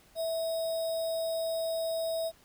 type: tone with sample-and-hold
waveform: sine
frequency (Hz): 654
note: E5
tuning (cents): -14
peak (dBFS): -29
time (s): 0.15-2.32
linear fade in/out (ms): 50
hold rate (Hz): 4410
effects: pink hiss -61 dBFS RMS until 2.44 s